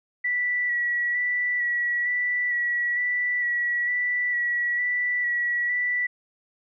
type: tone with vibrato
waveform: sine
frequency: 1949 Hz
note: B6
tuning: 23 cents flat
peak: -22 dBFS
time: 0.24-6.07 s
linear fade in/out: 10 ms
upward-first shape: square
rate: 1.1 Hz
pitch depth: 16 cents each way
effects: none